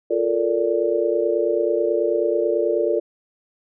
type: chord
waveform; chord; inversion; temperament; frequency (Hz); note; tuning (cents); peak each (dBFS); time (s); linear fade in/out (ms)
sine; Bb major seventh; second; just; 349.6 / 437 / 466.2 / 582.7; F4 / A4 / Bb4 / D5; +2 / -12 / 0 / -14; -23; 0.1-3; 10
effects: none